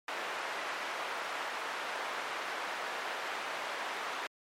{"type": "band-pass noise", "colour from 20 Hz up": "white", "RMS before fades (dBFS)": -38, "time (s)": [0.08, 4.27], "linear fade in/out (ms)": 2, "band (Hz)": [550, 1700], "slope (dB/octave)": 12, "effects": ["MP3 64 kbps"]}